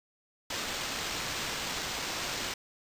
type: noise with sample-and-hold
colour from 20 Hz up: blue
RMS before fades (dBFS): -35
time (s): 0.5-2.54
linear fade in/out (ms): 5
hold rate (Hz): 11025
effects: resampled to 32000 Hz